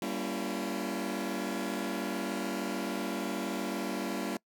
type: chord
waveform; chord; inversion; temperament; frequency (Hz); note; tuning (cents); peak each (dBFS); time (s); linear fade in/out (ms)
sawtooth; G diminished seventh; none; just; 196 / 235.2 / 282.2 / 338.7; G3 / Bb3 / Db4 / Fb4; 0 / +16 / +31 / +47; -34; 0.02-4.37; 2
effects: noise-tail reverb RT60 0.1 s tail -24 dB re dry